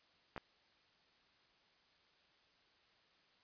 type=clicks; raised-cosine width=0.5 ms; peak=-29 dBFS; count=2; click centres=0.363 / 0.378 s; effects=white hiss -71 dBFS RMS until 3.43 s + resampled to 11025 Hz